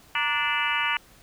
harmonic tone with a mistuned harmonic, 292.5 Hz, D4, 7 cents flat, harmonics 3 / 4 / 5 / 6 / 7 / 8 / 9 / 10, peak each -31 / -31 / -31 / -31 / -31 / -31 / -31 / -31 dBFS, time 0.15-0.97 s, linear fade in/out 2 ms, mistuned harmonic 3, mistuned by +100 cents, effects pink hiss -54 dBFS RMS until 1.22 s

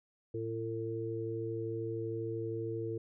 harmonic tone, 112.8 Hz, A2, 44 cents sharp, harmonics 1 / 3 / 4, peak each -40 / -39 / -38 dBFS, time 0.34-2.98 s, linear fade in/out 5 ms, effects none

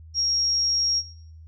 sine tone, 5588 Hz, F8, in tune, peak -20 dBFS, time 0.14-1.03 s, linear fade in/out 50 ms, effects noise-tail reverb RT60 0.6 s tail -17 dB re dry + added 80 Hz sine -42 dBFS peak until 1.47 s

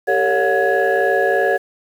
sine tone cluster, 393.2 / 456.3 / 562 / 722 / 1679 Hz, G4 / A#4 / C#5 / F#5 / G#6, +5 / -37 / +24 / -43 / +18 cents, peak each -19 dBFS, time 0.07-1.58 s, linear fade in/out 20 ms, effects tanh soft clip ceiling -7 dBFS + 7-bit

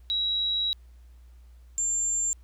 sine tone pair in turn, 3872 / 7309 Hz, B7 / A#8, -35 / -35 cents, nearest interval major seventh, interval 1100 cents, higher second, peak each -24 dBFS, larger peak neither, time 0.1-0.73 / 1.78-2.33 s, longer first, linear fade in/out 0 ms, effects added 60 Hz sine -48 dBFS peak until 2.43 s + pink hiss -68 dBFS RMS until 2.43 s

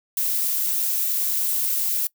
violet noise, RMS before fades -23 dBFS, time 0.17-2.07 s, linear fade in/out 2 ms, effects noise-tail reverb RT60 0.1 s tail -23 dB re dry

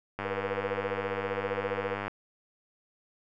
click train, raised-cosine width 0.5 ms, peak -18 dBFS, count 190, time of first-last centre 0.19-2.08 s, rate 100 Hz
sine tone with tremolo, 486.1 Hz, B4, 28 cents flat, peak -28 dBFS, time 0.24-1.98 s, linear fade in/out 20 ms, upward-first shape sine, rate 15 Hz, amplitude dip 100%
effects none

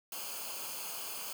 white noise with comb filter, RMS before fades -41 dBFS, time 0.12-1.33 s, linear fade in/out 2 ms, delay 0.53 ms, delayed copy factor -0.75, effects none

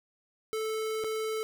square tone with dropouts, 438.1 Hz, A4, 7 cents flat, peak -31 dBFS, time 0.53-1.43 s, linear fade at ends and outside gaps 0 ms, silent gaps 1.039-1.044 s, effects none

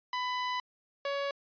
sawtooth tone pair in turn, 998 / 561.2 Hz, B5 / C#5, +18 / +21 cents, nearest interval minor seventh, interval 997 cents, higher first, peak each -27 dBFS, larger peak neither, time 0.13-0.6 / 1.05-1.31 s, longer first, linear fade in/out 2 ms, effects resampled to 11025 Hz

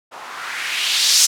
violet noise with low-pass filter sweep, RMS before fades -19 dBFS, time 0.11-1.27 s, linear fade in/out 20 ms, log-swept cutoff 780 to 6300 Hz, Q 1.9, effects none

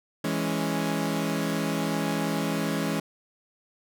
sawtooth chord, C# minor, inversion first, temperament equal, 164.81 / 207.7 / 277.2 Hz, E3 / G#3 / C#4, 0 / 0 / 0 cents, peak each -26 dBFS, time 0.24-3 s, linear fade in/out 5 ms, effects none

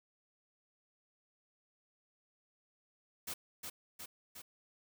white noise with echo, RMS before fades -41 dBFS, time 3.27-3.34 s, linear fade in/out 10 ms, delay 360 ms, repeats 3, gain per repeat -3 dB, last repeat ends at 4.42 s, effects none

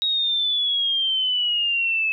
sine exponential sweep, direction down, 3800 to 2592 Hz, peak -19 dBFS, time 0.02-2.12 s, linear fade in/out 0 ms, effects none

